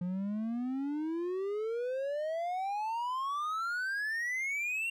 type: exponential sweep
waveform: triangle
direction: up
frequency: 174.61 to 2769 Hz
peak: -30 dBFS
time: 0.01-4.9 s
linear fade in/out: 5 ms
effects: none